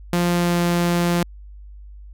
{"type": "tone with pitch glide", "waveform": "sawtooth", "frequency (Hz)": [174.61, 173.4], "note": ["F3", "F3"], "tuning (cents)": [0, -12], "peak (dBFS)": -13, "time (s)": [0.13, 1.23], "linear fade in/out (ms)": 2, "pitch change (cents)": -12, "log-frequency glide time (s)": [0.31, 0.6], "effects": ["added 50 Hz sine -37 dBFS peak until 2.13 s"]}